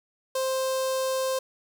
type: tone with notch filter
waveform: sawtooth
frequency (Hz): 525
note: C5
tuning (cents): +6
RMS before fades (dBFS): -27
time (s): 0.35-1.39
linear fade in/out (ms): 5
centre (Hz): 2000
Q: 0.86
effects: none